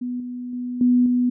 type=tone with level steps; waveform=sine; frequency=246.9 Hz; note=B3; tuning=in tune; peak=-24 / -28 / -25 / -13 / -16 dBFS; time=0.01-1.3 s; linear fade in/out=10 ms; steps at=0.2 / 0.53 / 0.81 / 1.06 s; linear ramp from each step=2 ms; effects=none